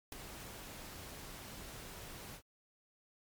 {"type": "noise with ADSR envelope", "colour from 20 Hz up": "pink", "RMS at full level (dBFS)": -39, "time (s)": [0.12, 2.42], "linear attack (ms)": 4, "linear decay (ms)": 6, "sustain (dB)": -10, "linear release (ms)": 75, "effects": ["MP3 96 kbps"]}